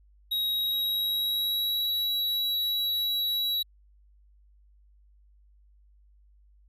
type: tone with pitch glide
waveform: square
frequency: 3808 to 3899 Hz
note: A#7 to B7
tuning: +36 to -23 cents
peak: -26 dBFS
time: 0.31-3.63 s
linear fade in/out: 10 ms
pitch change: +41 cents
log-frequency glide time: 0.5-1.93 s
effects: added 50 Hz sine -56 dBFS peak until 6.68 s